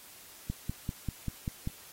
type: click train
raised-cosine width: 5 ms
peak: -20 dBFS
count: 7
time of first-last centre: 0.5-1.674 s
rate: 5.11 Hz
effects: white hiss -52 dBFS RMS until 1.92 s + AAC 48 kbps